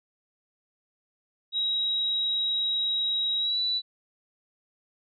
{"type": "tone with pitch glide", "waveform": "sine", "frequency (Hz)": [3832, 3958], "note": ["A#7", "B7"], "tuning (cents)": [47, 3], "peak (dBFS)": -24, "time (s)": [1.52, 3.82], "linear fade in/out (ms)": 50, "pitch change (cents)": 56, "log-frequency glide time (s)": [3.39, 3.59], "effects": []}